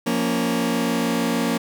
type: chord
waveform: sawtooth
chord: Bb minor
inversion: second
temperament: just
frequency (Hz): 174.81 / 233.1 / 279.7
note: F3 / Bb3 / Db4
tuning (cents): +2 / 0 / +16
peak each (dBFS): -23 / -18 / -21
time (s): 0.06-1.58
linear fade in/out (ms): 10
effects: 9-bit